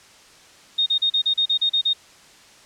sine tone bursts, 3700 Hz, A#7, 14 cents flat, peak -16 dBFS, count 10, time 0.78-1.934 s, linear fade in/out 10 ms, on 83 ms, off 36 ms, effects white hiss -49 dBFS RMS until 2.65 s + low-pass 7000 Hz 12 dB/octave

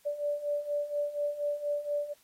sine beating tone pair, 581 / 585.2 Hz, D5 / D5, -19 / -6 cents, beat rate 4.2 Hz, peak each -35 / -31 dBFS, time 0.05-2.14 s, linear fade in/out 20 ms, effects white hiss -64 dBFS RMS until 2.23 s + AAC 48 kbps

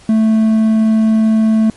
triangle tone with quantisation, 220 Hz, A3, in tune, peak -6 dBFS, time 0.09-1.7 s, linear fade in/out 2 ms, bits 6, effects pink hiss -43 dBFS RMS until 1.76 s + MP3 48 kbps

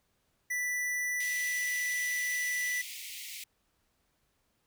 square tone, 1975.5 Hz, B6, in tune, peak -31 dBFS, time 0.5-2.82 s, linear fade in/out 10 ms
pink high-pass noise, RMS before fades -43 dBFS, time 1.2-3.44 s, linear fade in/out 5 ms, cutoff 2000 Hz, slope 96 dB/octave
effects pink hiss -75 dBFS RMS until 4.66 s

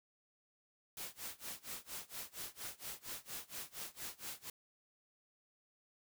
white noise with tremolo, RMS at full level -44 dBFS, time 0.97-4.5 s, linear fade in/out 2 ms, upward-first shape sine, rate 4.3 Hz, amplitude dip 95%, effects none

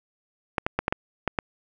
clicks, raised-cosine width 0.5 ms, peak -8 dBFS, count 7, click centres 0.582 / 0.665 / 0.79 / 0.881 / 0.925 / 1.277 / 1.388 s, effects none

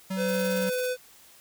square tone, 189.8 Hz, F#3, 44 cents sharp, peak -29 dBFS, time 0.1-0.7 s, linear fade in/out 10 ms
square tone with pitch glide, 507 to 502.6 Hz, B4 to B4, +45 to +30 cents, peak -27 dBFS, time 0.16-0.97 s, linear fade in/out 50 ms, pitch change -15 cents, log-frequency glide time 0.62-0.73 s
blue noise with tremolo, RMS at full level -38 dBFS, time 0.28-0.9 s, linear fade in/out 10 ms, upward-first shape sine, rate 18 Hz, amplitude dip 75%
effects white hiss -54 dBFS RMS until 1.4 s

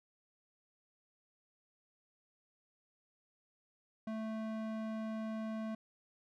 square tone with band-pass filter, 220 Hz, A3, in tune, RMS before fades -40 dBFS, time 4.07-5.75 s, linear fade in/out 5 ms, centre 450 Hz, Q 0.52, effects none

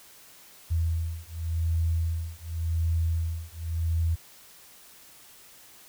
sine beating tone pair, 82 / 82.89 Hz, E2 / E2, -9 / +10 cents, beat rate 0.89 Hz, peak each -28 dBFS, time 0.7-4.16 s, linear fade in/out 20 ms, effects white hiss -52 dBFS RMS until 5.88 s

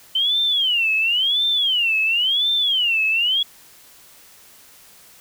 sine tone with vibrato, 3043 Hz, F#7, 48 cents sharp, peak -16 dBFS, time 0.15-3.43 s, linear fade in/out 5 ms, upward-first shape sine, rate 0.95 Hz, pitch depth 280 cents each way, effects white hiss -48 dBFS RMS until 5.2 s

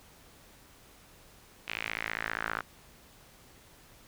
sawtooth tone with band-pass filter sweep, 55 Hz, A1, in tune, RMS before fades -36 dBFS, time 1.67-2.62 s, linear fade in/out 20 ms, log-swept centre 2600 to 1400 Hz, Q 3.5, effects pink hiss -57 dBFS RMS until 4.07 s

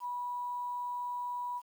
sine tone with quantisation, 978 Hz, B5, 17 cents flat, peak -34 dBFS, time 0-1.62 s, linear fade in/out 50 ms, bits 10, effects none

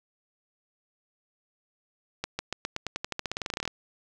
accelerating click train, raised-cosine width 0.2 ms, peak -13 dBFS, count 22, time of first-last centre 2.24-3.677 s, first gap 150 ms, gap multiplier 0.91, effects none

